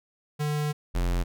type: tone pair in turn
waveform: square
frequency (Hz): 149.2 / 43.87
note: D3 / F1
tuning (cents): +28 / +9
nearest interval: octave + major sixth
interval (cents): 2119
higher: first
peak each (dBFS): -26 / -24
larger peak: second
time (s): 0.39-0.73 / 0.94-1.24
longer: first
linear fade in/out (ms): 20
effects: none